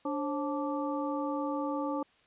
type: harmonic tone with a mistuned harmonic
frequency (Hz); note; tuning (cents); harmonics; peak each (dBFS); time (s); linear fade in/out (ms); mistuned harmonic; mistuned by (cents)
291.4; D4; -13; 1 / 2 / 3 / 4; -33 / -36 / -38 / -39; 0.05-2.03; 5; 2; -140
effects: white hiss -65 dBFS RMS until 2.26 s + resampled to 8000 Hz